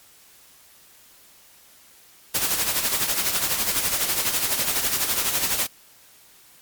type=noise with tremolo; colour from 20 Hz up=white; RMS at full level=-21 dBFS; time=2.34-5.67 s; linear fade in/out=10 ms; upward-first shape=sine; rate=12 Hz; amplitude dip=55%; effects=white hiss -52 dBFS RMS until 6.61 s + MP3 96 kbps

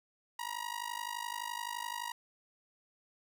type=tone with amplitude modulation; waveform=sawtooth; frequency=954 Hz; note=A#5; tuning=40 cents sharp; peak=-30 dBFS; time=0.39-2.12 s; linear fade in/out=5 ms; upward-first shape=sine; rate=51.7 Hz; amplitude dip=90%; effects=none

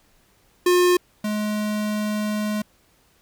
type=tone pair in turn; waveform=square; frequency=357.6 / 211.1 Hz; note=F4 / G#3; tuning=+41 / +29 cents; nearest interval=major sixth; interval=912 cents; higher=first; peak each=-15 / -23 dBFS; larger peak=first; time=0.66-0.97 / 1.24-2.62 s; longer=second; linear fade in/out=5 ms; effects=pink hiss -60 dBFS RMS until 3.21 s

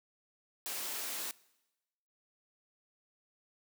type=high-pass noise; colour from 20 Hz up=white; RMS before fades=-39 dBFS; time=0.66-1.31 s; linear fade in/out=0 ms; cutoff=260 Hz; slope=12 dB/octave; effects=noise-tail reverb RT60 1.0 s tail -22 dB re dry

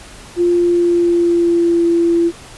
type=tone with pitch glide; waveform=sine; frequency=349.2 to 339.1 Hz; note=F4 to E4; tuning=0 to +49 cents; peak=-10 dBFS; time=0.36-2.32 s; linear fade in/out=50 ms; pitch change=-51 cents; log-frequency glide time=0.51-1.89 s; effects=pink hiss -37 dBFS RMS until 2.57 s + resampled to 24000 Hz

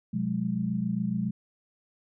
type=tone cluster; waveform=sine; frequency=125.2 / 181.4 / 208.6 Hz; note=B2 / F#3 / G#3; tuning=+24 / -34 / +8 cents; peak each=-34 / -30 / -29 dBFS; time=0.13-1.31 s; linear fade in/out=10 ms; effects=none

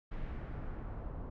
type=noise with low-pass filter sweep; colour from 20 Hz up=brown; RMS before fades=-41 dBFS; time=0.11-1.3 s; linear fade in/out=10 ms; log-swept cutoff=2400 to 970 Hz; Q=1.2; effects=none

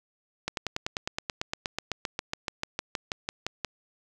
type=slowing click train; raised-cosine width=0.2 ms; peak=-12 dBFS; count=25; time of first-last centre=0.48-3.647 s; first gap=92 ms; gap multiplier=1.03; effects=none

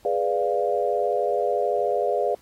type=chord; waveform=sine; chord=G# diminished seventh; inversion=none; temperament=equal; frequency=415.3 / 493.9 / 587.3 / 698.5 Hz; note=G#4 / B4 / D5 / F5; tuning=0 / 0 / 0 / 0 cents; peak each=-26 dBFS; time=0.05-2.35 s; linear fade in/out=2 ms; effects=pink hiss -57 dBFS RMS until 2.41 s + AAC 48 kbps

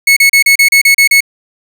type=tone bursts; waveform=40% pulse; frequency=2200 Hz; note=C#7; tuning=14 cents flat; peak=-3 dBFS; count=9; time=0.07-1.206 s; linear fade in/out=5 ms; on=96 ms; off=34 ms; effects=7-bit

